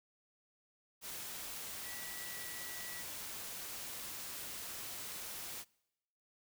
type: tone in noise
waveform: sine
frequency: 1946 Hz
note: B6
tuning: 26 cents flat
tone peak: -50 dBFS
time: 1.82-3.05 s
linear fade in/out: 50 ms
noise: white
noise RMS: -45 dBFS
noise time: 1.01-5.65 s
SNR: -8 dB
effects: noise-tail reverb RT60 0.9 s tail -25 dB re dry